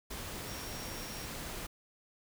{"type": "tone in noise", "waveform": "sine", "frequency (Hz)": 5588, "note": "F8", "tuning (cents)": 0, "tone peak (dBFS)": -49, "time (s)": [0.47, 1.26], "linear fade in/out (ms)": 10, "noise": "pink", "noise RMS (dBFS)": -42, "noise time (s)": [0.1, 1.67], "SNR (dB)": -10, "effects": []}